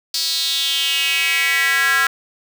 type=tone with high-pass filter sweep; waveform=square; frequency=150 Hz; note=D3; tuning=37 cents sharp; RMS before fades=-18 dBFS; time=0.14-2.07 s; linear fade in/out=2 ms; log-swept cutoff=4600 to 1500 Hz; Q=4.6; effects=none